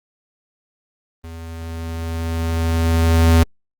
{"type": "tone with level ramp", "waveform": "square", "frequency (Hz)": 82.41, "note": "E2", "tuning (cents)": 0, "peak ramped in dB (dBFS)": [-32, -9], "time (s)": [1.24, 3.43], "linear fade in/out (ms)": 0, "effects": ["Opus 24 kbps"]}